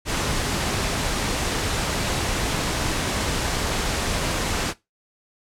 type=noise; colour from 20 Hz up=pink; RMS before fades=-24 dBFS; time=0.05-4.74 s; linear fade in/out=50 ms; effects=noise-tail reverb RT60 0.2 s tail -19 dB re dry + low-pass 9000 Hz 12 dB/octave